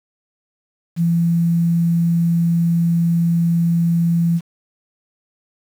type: tone with quantisation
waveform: sine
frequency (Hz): 168.9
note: E3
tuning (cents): +42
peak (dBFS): -13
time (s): 0.96-4.41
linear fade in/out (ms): 50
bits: 7
effects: none